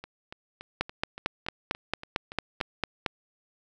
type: two click trains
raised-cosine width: 0.3 ms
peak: -10 / -24 dBFS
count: 11 / 10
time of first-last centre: 0.81-3.062 / 0.04-2.604 s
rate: 4.44 / 3.51 Hz
effects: none